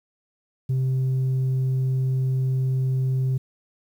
sine tone, 130.81 Hz, C3, in tune, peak -17 dBFS, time 0.69-3.38 s, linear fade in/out 10 ms, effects tanh soft clip ceiling -19 dBFS + 9-bit

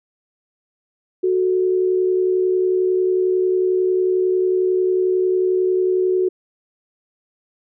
sine tone pair together, 369.3 / 440.4 Hz, F#4 / A4, -3 / +2 cents, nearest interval minor third, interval 305 cents, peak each -15 / -25 dBFS, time 1.23-6.29 s, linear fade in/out 10 ms, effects none

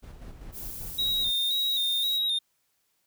brown noise with tremolo, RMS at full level -42 dBFS, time 0.02-1.32 s, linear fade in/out 20 ms, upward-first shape square, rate 5.1 Hz, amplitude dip 40%
violet noise, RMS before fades -39 dBFS, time 0.52-2.2 s, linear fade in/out 50 ms
triangle tone with vibrato, 3733 Hz, A#7, 2 cents sharp, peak -23 dBFS, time 0.98-2.39 s, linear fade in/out 10 ms, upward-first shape square, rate 1.9 Hz, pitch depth 41 cents each way
effects white hiss -73 dBFS RMS until 3.06 s

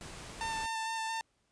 pink noise, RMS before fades -46 dBFS, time 0.01-0.66 s, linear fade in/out 0 ms
sawtooth tone with vibrato, 896 Hz, A5, 31 cents sharp, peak -30 dBFS, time 0.41-1.21 s, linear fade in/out 0 ms, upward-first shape square, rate 4.4 Hz, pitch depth 11 cents each way
effects pink hiss -75 dBFS RMS until 1.51 s + resampled to 22050 Hz

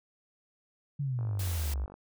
sine exponential sweep, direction down, 146.83 to 61.3 Hz, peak -29 dBFS, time 0.99-1.86 s, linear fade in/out 10 ms
click train, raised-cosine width 1 ms, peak -34 dBFS, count 38, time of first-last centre 1.19-1.941 s, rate 49.3 Hz
white noise, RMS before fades -41 dBFS, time 1.39-1.74 s, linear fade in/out 5 ms
effects none

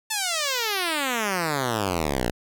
5% pulse exponential sweep, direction down, 896 to 55.2 Hz, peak -12 dBFS, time 0.1-2.31 s, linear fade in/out 10 ms, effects none

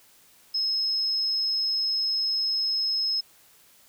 sine tone, 5170 Hz, E8, 34 cents flat, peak -23 dBFS, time 0.54-3.21 s, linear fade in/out 10 ms, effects white hiss -57 dBFS RMS until 3.88 s

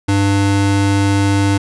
square tone pair together, 99.2 / 297.6 Hz, G2 / D4, +21 / +23 cents, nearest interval octave + perfect fifth, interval 1902 cents, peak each -14 / -20 dBFS, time 0.08-1.58 s, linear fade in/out 10 ms, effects resampled to 24000 Hz

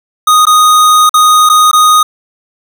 square tone with dropouts, 1242 Hz, D#6, 3 cents flat, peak -4 dBFS, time 0.27-2.03 s, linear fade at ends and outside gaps 5 ms, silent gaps 0.454-0.468 / 1.094-1.14 / 1.491-1.497 / 1.714-1.73 s, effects none

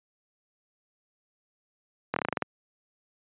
slowing click train, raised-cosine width 0.5 ms, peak -11 dBFS, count 9, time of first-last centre 2.14-2.423 s, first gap 23 ms, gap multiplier 1.12, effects high-pass 150 Hz 12 dB/octave + resampled to 8000 Hz

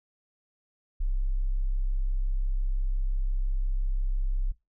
sine tone, 32.89 Hz, C1, 10 cents sharp, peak -24 dBFS, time 1-4.52 s, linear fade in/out 10 ms, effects noise-tail reverb RT60 0.2 s tail -19 dB re dry

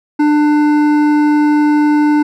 sine tone with hard clipping, 298 Hz, D4, 25 cents sharp, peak -10 dBFS, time 0.19-2.23 s, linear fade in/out 10 ms, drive 11 dB, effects none

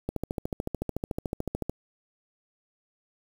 click train, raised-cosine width 2 ms, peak -16 dBFS, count 23, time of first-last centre 0.09-1.696 s, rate 13.7 Hz, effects 7-bit

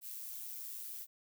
violet noise with amplitude modulation, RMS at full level -43 dBFS, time 0.01-1.07 s, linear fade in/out 50 ms, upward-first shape sine, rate 119 Hz, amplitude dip 45%, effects none

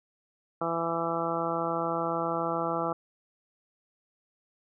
harmonic tone, 166.9 Hz, E3, 22 cents sharp, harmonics 1 / 2 / 3 / 4 / 5 / 6 / 7 / 8, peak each -38 / -35 / -34 / -34 / -35 / -40 / -34 / -36 dBFS, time 0.61-2.93 s, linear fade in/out 5 ms, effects none

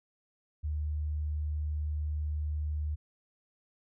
sine tone, 75.5 Hz, D2, 48 cents sharp, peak -30 dBFS, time 0.63-2.96 s, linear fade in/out 20 ms, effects none

